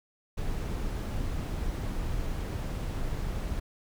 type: noise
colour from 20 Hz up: brown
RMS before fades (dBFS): -32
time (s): 0.37-3.6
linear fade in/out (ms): 10
effects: none